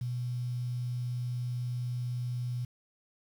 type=tone with quantisation; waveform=sine; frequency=123 Hz; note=B2; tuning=7 cents flat; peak=-31 dBFS; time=0.01-2.65 s; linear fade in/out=5 ms; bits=9; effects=none